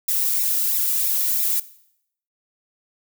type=noise with flanger; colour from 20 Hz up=violet; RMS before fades=-21 dBFS; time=0.08-1.6 s; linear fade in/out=5 ms; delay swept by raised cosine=0.65 to 1.95 ms; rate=3 Hz; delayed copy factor=-0.65; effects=noise-tail reverb RT60 0.7 s tail -17 dB re dry